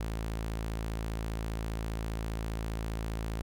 sawtooth tone, 55 Hz, A1, in tune, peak -29 dBFS, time 0-3.42 s, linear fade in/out 5 ms, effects none

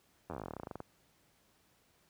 slowing click train, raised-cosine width 1 ms, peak -27 dBFS, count 21, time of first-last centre 0.3-0.803 s, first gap 11 ms, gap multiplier 1.08, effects pink hiss -70 dBFS RMS until 2.09 s + high-pass 60 Hz 12 dB/octave

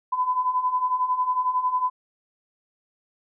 sine beating tone pair, 999 / 1010 Hz, B5 / B5, +20 / +39 cents, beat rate 11 Hz, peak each -27 / -22 dBFS, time 0.12-1.9 s, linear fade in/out 10 ms, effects none

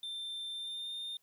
triangle tone with pitch glide, 3572 to 3628 Hz, A7 to A#7, +25 to -48 cents, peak -37 dBFS, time 0.03-1.17 s, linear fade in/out 2 ms, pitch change +27 cents, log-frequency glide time 0.52-0.93 s, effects white hiss -74 dBFS RMS until 1.22 s

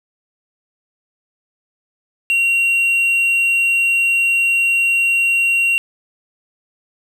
triangle tone, 2750 Hz, F7, 27 cents flat, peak -11 dBFS, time 2.3-5.78 s, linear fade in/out 0 ms, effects none

